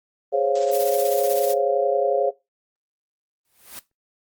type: chord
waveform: sine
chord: Db major seventh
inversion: second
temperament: equal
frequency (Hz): 415.3 / 523.3 / 554.4 / 698.5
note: Ab4 / C5 / Db5 / F5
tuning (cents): 0 / 0 / 0 / 0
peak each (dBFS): -24 / -25 / -21 / -25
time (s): 0.32-2.31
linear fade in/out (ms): 20
type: noise with tremolo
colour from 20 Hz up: blue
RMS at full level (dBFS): -28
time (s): 0.55-1.54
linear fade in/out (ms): 5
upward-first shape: triangle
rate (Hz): 16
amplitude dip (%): 60
type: noise with exponential growth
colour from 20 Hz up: white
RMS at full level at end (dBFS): -33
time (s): 3.45-3.79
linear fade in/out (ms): 1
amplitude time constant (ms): 73
effects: noise-tail reverb RT60 0.2 s tail -18 dB re dry + Opus 24 kbps